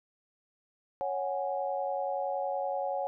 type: chord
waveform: sine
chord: C# suspended fourth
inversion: none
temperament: equal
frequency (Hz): 554.4 / 740 / 830.6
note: C#5 / F#5 / G#5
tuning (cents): 0 / 0 / 0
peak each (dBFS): -33 / -34 / -36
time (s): 1.01-3.07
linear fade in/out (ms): 0
effects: none